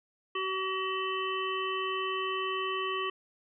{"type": "harmonic tone", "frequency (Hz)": 379.1, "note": "F#4", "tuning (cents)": 42, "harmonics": [1, 3, 5, 7, 8], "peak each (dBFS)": [-35, -33, -41, -39, -39], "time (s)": [0.35, 3.1], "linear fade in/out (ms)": 5, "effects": []}